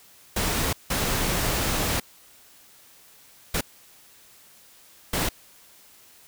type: noise bursts at uneven times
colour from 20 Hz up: pink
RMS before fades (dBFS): -25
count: 4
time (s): 0.36-0.73 / 0.9-2 / 3.54-3.61 / 5.13-5.29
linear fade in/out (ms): 5
effects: white hiss -53 dBFS RMS until 6.27 s